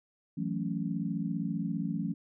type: chord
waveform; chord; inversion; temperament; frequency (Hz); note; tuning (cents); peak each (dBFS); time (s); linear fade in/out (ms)
sine; F# minor seventh; third; equal; 164.81 / 185 / 220 / 277.2; E3 / F#3 / A3 / C#4; 0 / 0 / 0 / 0; -35 / -35 / -36 / -37; 0.37-2.14; 10
effects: none